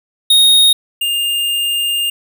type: tone pair in turn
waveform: square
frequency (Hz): 3729 / 2811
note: A#7 / F7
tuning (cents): 0 / +11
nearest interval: perfect fourth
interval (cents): 489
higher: first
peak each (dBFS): -7 / -15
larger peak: first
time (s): 0.3-0.73 / 1.01-2.1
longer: second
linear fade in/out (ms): 5
effects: none

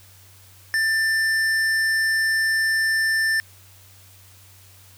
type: tone with hard clipping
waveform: sine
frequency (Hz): 1780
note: A6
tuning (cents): +20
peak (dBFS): -20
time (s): 0.74-3.4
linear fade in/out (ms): 0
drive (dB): 11
effects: added 95 Hz sine -50 dBFS peak until 4.97 s + white hiss -51 dBFS RMS until 4.97 s

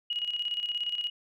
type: tone with tremolo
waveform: sine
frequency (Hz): 2894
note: F#7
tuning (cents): -39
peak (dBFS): -27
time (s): 0.1-1.1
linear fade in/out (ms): 5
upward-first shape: square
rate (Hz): 17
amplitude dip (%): 60
effects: none

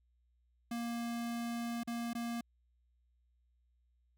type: tone with dropouts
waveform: square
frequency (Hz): 234.8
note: A#3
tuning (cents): +13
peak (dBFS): -37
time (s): 0.71-2.41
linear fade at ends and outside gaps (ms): 5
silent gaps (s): 1.834-1.874 / 2.133-2.15
effects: added 60 Hz sine -70 dBFS peak until 4.17 s

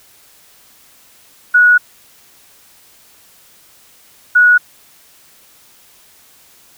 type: tone pair in turn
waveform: sine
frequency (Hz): 1462 / 1462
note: F#6 / F#6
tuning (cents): -21 / -21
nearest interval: unison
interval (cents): 0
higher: neither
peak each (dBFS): -5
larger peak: neither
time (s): 1.54-1.78 / 4.35-4.58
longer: first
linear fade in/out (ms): 10
effects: white hiss -47 dBFS RMS until 6.77 s

